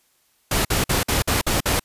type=noise bursts; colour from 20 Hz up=pink; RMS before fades=-20 dBFS; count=7; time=0.51-1.796 s; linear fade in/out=5 ms; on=140 ms; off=51 ms; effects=white hiss -63 dBFS RMS until 1.84 s + resampled to 32000 Hz